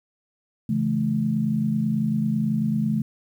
sine tone cluster, 137.7 / 165.7 / 215.9 Hz, C#3 / E3 / A3, -11 / +9 / -33 cents, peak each -27 / -27 / -22 dBFS, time 0.69-3.02 s, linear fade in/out 5 ms, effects 9-bit

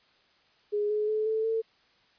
sine tone with pitch steps, 415.3 / 423.3 / 431.4 / 439.7 / 448.2 Hz, G#4 / G#4 / A4 / A4 / A4, 0 / +33 / -34 / -1 / +32 cents, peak -25 dBFS, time 0.72-1.62 s, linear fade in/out 20 ms, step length 180 ms, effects white hiss -64 dBFS RMS until 2.18 s + resampled to 11025 Hz

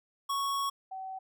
square / sine tone pair in turn, 1108.7 / 761.3 Hz, C#6 / F#5, 0 / +49 cents, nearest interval perfect fifth, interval 651 cents, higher first, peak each -30 / -37 dBFS, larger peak first, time 0.29-0.7 / 0.91-1.19 s, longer first, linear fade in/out 10 ms, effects none

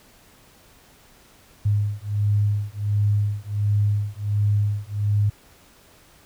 sine beating tone pair, 102.6 / 104 Hz, G#2 / G#2, -21 / +3 cents, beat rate 1.4 Hz, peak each -22 dBFS, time 1.65-5.3 s, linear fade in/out 10 ms, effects pink hiss -53 dBFS RMS until 6.25 s

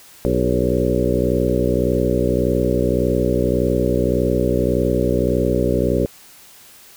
harmonic tone with a mistuned harmonic, 61.74 Hz, B1, in tune, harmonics 1 / 2 / 3 / 4 / 5 / 6 / 7 / 8 / 9, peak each -24 / -24 / -24 / -24 / -24 / -24 / -24 / -24 / -24 dBFS, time 0.25-6.06 s, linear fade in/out 0 ms, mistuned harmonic 7, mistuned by -46 cents, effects white hiss -45 dBFS RMS until 6.96 s

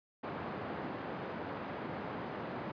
pink band-pass noise, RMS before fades -41 dBFS, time 0.23-2.72 s, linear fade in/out 10 ms, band 150 to 1400 Hz, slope 12 dB/octave, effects high-pass 80 Hz 12 dB/octave + resampled to 11025 Hz

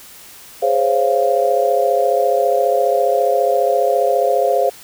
sine chord, Db major seventh, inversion second, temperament just, 415.8 / 519.7 / 554.4 / 693 Hz, Ab4 / C5 / Db5 / F5, +2 / -12 / 0 / -14 cents, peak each -20 / -17 / -19 / -17 dBFS, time 0.62-4.7 s, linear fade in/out 10 ms, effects white hiss -40 dBFS RMS until 4.83 s

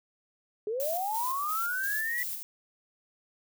sine linear sweep, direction up, 407 to 1975.5 Hz, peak -29 dBFS, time 0.67-2.23 s, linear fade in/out 2 ms
violet noise with tremolo, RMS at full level -35 dBFS, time 0.8-2.43 s, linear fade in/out 0 ms, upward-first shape square, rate 2.9 Hz, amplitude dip 45%
effects none

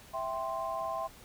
sine chord, C major, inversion first, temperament equal, 659.3 / 784 / 1046.5 Hz, E5 / G5 / C6, 0 / 0 / 0 cents, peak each -36 / -39 / -36 dBFS, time 0.13-1.08 s, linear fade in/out 20 ms, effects pink hiss -54 dBFS RMS until 1.24 s

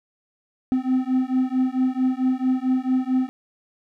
triangle beating tone pair, 255.6 / 260.1 Hz, C4 / C4, -40 / -10 cents, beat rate 4.5 Hz, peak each -20 dBFS, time 0.72-3.29 s, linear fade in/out 0 ms, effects none

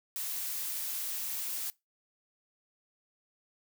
blue noise, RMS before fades -36 dBFS, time 0.16-1.7 s, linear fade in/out 0 ms, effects noise-tail reverb RT60 0.2 s tail -22 dB re dry

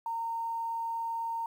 sine tone with quantisation, 918 Hz, A#5, 27 cents flat, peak -31 dBFS, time 0.06-1.46 s, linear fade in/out 2 ms, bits 10, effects none

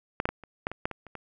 clicks, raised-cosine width 0.5 ms, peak -11 / -9 / -16 / -30 / -12 / -21 / -12 / -21 / -30 / -24 dBFS, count 10, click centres 0.201 / 0.255 / 0.29 / 0.437 / 0.669 / 0.716 / 0.855 / 0.913 / 1.067 / 1.153 s, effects none

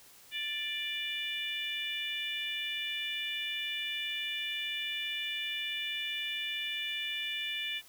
harmonic tone with a mistuned harmonic, 587 Hz, D5, 1 cent flat, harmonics 3 / 4 / 5 / 6, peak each -42 / -38 / -38 / -39 dBFS, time 0.31-7.82 s, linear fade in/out 50 ms, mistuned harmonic 4, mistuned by +16 cents, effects white hiss -57 dBFS RMS until 7.88 s

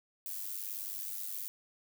violet noise with amplitude modulation, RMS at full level -37 dBFS, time 0.26-1.48 s, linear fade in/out 0 ms, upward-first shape sine, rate 98.8 Hz, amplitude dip 70%, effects none

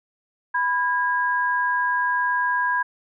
sine tone pair together, 991 / 1632.1 Hz, B5 / G#6, +6 / -31 cents, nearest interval major sixth, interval 863 cents, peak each -22 dBFS, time 0.54-2.83 s, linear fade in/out 10 ms, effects none

